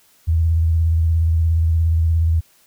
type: tone with vibrato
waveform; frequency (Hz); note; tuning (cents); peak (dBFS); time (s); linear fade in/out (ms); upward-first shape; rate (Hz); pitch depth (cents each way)
sine; 81.8; E2; -13; -13; 0.27-2.41; 20; triangle; 17; 60
effects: white hiss -55 dBFS RMS until 2.66 s